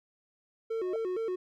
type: tone with vibrato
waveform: triangle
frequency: 406.3 Hz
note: G#4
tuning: 38 cents flat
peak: -28 dBFS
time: 0.7-1.36 s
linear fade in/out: 10 ms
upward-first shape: square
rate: 4.3 Hz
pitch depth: 180 cents each way
type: tone with exponential growth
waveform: sine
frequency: 625 Hz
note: D#5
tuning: 8 cents sharp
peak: -34 dBFS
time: 0.73-0.96 s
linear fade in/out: 2 ms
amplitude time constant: 48 ms
effects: none